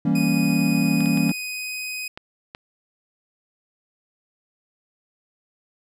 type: chord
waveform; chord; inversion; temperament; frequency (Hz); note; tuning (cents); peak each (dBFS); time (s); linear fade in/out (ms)
triangle; E diminished seventh; none; equal; 164.81 / 196 / 233.1 / 277.2; E3 / G3 / Bb3 / Db4; 0 / 0 / 0 / 0; -21; 0.05-1.32; 5
type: tone with pitch glide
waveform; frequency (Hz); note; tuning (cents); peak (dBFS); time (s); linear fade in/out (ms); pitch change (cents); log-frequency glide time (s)
sawtooth; 2489 to 2506; D#7 to D#7; 0 to +12; -25; 0.15-2.08; 5; +12; 0.94-1.77
type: clicks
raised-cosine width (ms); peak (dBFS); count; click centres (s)
0.3; -19; 6; 1.006 / 1.059 / 1.174 / 1.294 / 2.175 / 2.549
effects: none